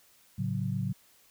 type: chord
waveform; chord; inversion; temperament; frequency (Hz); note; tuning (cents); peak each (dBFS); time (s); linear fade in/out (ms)
sine; F# minor; first; equal; 110 / 138.59 / 185; A2 / C#3 / F#3; 0 / 0 / 0; -33; 0.38-0.93; 10
effects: white hiss -62 dBFS RMS until 1.3 s